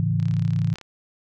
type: chord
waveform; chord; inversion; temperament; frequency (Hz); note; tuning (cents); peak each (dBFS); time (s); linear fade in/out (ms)
sine; A major; none; equal with one note detuned; 108.05 / 138.59 / 164.81; A2 / C#3 / E3; -31 / 0 / 0; -23 / -25 / -23; 0-0.74; 0
type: click train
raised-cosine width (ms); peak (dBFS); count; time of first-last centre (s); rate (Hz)
0.2; -25; 23; 0.2-0.813; 35.9
effects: none